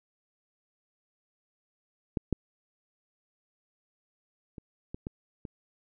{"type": "clicks", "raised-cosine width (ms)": 3, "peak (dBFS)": [-15, -13, -29, -24, -22, -26], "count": 6, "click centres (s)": [2.172, 2.327, 4.582, 4.945, 5.069, 5.452], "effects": []}